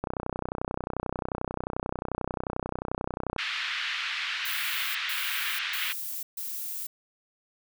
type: click train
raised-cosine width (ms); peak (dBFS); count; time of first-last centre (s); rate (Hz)
1; -16; 105; 0.04-3.363; 31.3
type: band-pass noise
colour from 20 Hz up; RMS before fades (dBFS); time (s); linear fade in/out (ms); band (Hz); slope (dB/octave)
white; -32; 3.38-5.93; 10; 1400 to 3400; 24
type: noise bursts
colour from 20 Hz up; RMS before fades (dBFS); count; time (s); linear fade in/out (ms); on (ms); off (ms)
violet; -35; 4; 4.45-6.87; 5; 500; 140
effects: none

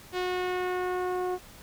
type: tone with low-pass filter sweep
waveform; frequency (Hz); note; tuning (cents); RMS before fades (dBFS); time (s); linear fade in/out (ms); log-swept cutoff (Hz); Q
sawtooth; 363.9; F#4; -29; -30; 0.12-1.39; 50; 4200 to 840; 1.1
effects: pink hiss -50 dBFS RMS until 1.62 s

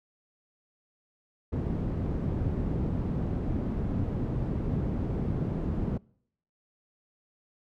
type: low-pass noise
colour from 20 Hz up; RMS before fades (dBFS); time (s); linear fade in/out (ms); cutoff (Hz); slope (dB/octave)
white; -30; 1.52-5.98; 10; 200; 12
effects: noise-tail reverb RT60 0.7 s tail -26 dB re dry

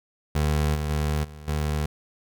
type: tone with level steps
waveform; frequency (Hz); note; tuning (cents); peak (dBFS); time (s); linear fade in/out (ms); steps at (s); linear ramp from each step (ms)
25% pulse; 75.2; D2; +42; -17 / -22 / -19 / -36 / -20; 0.35-1.86; 5; 0.74 / 0.89 / 1.23 / 1.47; 20
effects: none

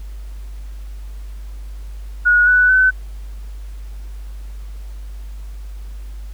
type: tone with pitch steps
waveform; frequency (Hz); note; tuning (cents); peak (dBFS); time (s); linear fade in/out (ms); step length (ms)
sine; 1453 / 1484.4 / 1516.5; F#6 / F#6 / F#6; -32 / +5 / +42; -9; 2.25-2.91; 20; 220
effects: added 50 Hz sine -28 dBFS peak until 6.33 s + pink hiss -50 dBFS RMS until 6.33 s

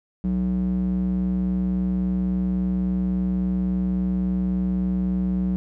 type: tone with band-pass filter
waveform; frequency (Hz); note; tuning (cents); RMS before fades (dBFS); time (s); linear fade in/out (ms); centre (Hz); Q
square; 61.8; B1; +2; -23; 0.24-5.56; 0; 190; 3.2
effects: none

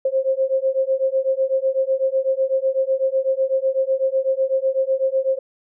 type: beating tone pair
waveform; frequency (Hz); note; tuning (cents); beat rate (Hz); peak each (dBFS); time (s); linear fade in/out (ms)
sine; 527 / 535; C5 / C5; +12 / +38; 8; -20 / -20; 0.05-5.39; 5
effects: none

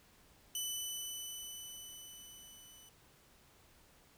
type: tone with level ramp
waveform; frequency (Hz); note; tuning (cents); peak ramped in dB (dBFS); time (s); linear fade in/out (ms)
15% pulse; 2992; F#7; +19; -29 to -50; 0.55-2.89; 2
effects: pink hiss -65 dBFS RMS until 4.17 s

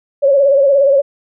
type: tone with vibrato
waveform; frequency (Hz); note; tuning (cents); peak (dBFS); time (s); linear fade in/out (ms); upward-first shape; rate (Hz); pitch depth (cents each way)
sine; 555; C#5; +2; -7; 0.22-1.02; 20; sine; 17; 64
effects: none

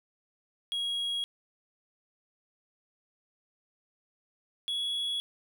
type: tone pair in turn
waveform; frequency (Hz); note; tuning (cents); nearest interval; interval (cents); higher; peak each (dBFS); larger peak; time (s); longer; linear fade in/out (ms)
triangle; 3300 / 3362; G#7 / G#7; -12 / +20; unison; 32; second; -28; neither; 0.72-1.24 / 4.68-5.2; neither; 0
effects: none

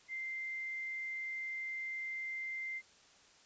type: tone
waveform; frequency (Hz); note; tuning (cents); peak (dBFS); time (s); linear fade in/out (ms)
sine; 2088; C7; -4; -38; 0.08-2.82; 50
effects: white hiss -63 dBFS RMS until 3.45 s + resampled to 16000 Hz

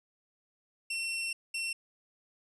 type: tone bursts at uneven times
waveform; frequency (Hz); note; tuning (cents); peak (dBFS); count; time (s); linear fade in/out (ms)
sawtooth; 2711; E7; +48; -29; 2; 0.9-1.33 / 1.54-1.73; 5
effects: resampled to 24000 Hz

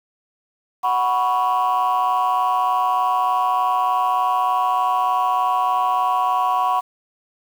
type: chord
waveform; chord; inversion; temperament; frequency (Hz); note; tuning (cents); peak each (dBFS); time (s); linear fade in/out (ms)
sine; F# suspended fourth; none; just; 740 / 986.7 / 1110; F#5 / B5 / C#6; 0 / -2 / +2; -19; 0.83-6.81; 20
effects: tanh soft clip ceiling -12 dBFS + 7-bit

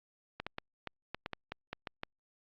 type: clicks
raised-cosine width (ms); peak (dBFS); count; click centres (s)
0.3; -21; 11; 0.4 / 0.466 / 0.584 / 0.873 / 1.146 / 1.261 / 1.333 / 1.52 / 1.73 / 1.872 / 2.034
effects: low-pass 4000 Hz 12 dB/octave + Opus 48 kbps

